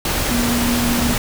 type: tone in noise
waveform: sine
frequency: 239.6 Hz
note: A#3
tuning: 48 cents sharp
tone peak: -18 dBFS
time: 0.31-1.14 s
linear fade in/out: 2 ms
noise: pink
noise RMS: -20 dBFS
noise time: 0.05-1.18 s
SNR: -1 dB
effects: none